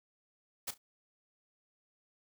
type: noise with echo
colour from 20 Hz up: white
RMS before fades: -37 dBFS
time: 0.67-0.71 s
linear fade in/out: 10 ms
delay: 35 ms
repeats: 2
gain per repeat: -15 dB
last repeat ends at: 0.78 s
effects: none